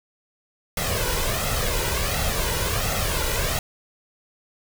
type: noise with flanger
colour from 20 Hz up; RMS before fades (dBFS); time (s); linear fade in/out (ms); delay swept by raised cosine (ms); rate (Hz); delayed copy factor
pink; -24; 0.77-3.59; 2; 1.5 to 2.07; 1.4; +0.65
effects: none